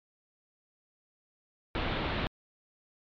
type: low-pass noise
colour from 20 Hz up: pink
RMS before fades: -32 dBFS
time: 1.75-2.27 s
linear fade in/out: 0 ms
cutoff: 3900 Hz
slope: 48 dB/octave
effects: MP3 96 kbps